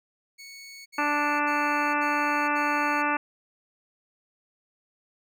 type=tone bursts; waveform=20% pulse; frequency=2217 Hz; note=C#7; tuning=in tune; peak=-37 dBFS; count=5; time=0.38-3.028 s; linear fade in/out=20 ms; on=480 ms; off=62 ms
type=harmonic tone; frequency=293.7 Hz; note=D4; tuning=in tune; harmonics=1 / 2 / 3 / 4 / 5 / 6 / 7 / 8 / 9; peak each=-31 / -35 / -28 / -29 / -30 / -34 / -37 / -36 / -33 dBFS; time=0.98-3.17 s; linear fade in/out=5 ms
effects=none